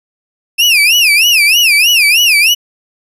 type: tone with vibrato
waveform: 35% pulse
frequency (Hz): 2598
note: E7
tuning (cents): -26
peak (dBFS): -4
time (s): 0.58-2.55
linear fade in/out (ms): 20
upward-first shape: sine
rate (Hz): 3.2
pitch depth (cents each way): 220
effects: resampled to 32000 Hz